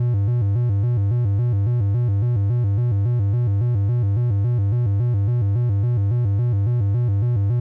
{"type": "tone with vibrato", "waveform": "triangle", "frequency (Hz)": 110, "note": "A2", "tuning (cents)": 0, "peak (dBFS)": -14, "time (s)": [0, 7.6], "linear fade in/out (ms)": 5, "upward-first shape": "square", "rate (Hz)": 3.6, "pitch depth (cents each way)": 170, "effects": []}